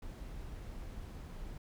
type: noise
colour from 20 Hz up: brown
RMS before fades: -45 dBFS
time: 0.02-1.58 s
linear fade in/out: 5 ms
effects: none